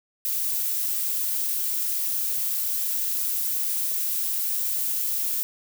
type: noise with high-pass filter sweep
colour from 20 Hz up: violet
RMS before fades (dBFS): -26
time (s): 0.25-5.43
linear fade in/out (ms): 0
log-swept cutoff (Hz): 390 to 230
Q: 4.3
effects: none